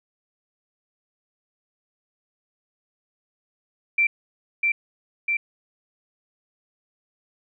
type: tone with echo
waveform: sine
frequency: 2349 Hz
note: D7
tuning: in tune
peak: -16 dBFS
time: 3.98-4.07 s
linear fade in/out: 5 ms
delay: 650 ms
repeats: 2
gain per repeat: -2 dB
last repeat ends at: 5.37 s
effects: none